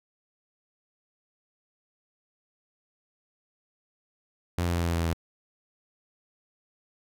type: tone with pitch steps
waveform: sawtooth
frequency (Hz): 87.31 / 86.66 / 86.01 / 85.37 / 84.73 / 84.09 / 83.46 / 82.84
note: F2 / F2 / F2 / F2 / E2 / E2 / E2 / E2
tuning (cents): 0 / -13 / -26 / -39 / +48 / +35 / +22 / +9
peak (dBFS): -21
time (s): 4.58-5.132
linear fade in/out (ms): 0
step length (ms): 69
effects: none